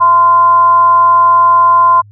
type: tone with frequency modulation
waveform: sine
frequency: 1032 Hz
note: C6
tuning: 24 cents flat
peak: -4 dBFS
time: 0-2.02 s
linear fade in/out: 20 ms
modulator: 361 Hz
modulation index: 0.23
effects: added 103 Hz sine -36 dBFS peak until 2.11 s